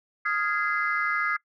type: chord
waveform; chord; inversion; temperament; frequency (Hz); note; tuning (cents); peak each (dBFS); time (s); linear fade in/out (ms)
sine; F minor seventh; third; equal with one note detuned; 1244.5 / 1396.9 / 1661.2 / 2057; Eb6 / F6 / Ab6 / C7; 0 / 0 / 0 / -30; -28 / -30 / -28 / -28; 0.25-1.37; 10
effects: noise-tail reverb RT60 0.1 s tail -22 dB re dry + tanh soft clip ceiling -15 dBFS